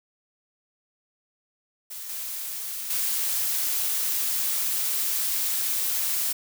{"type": "noise with level steps", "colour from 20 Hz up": "blue", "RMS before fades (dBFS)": [-37, -33, -26], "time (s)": [1.9, 6.33], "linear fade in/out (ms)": 10, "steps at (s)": [2.09, 2.9], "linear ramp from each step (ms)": 5, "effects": []}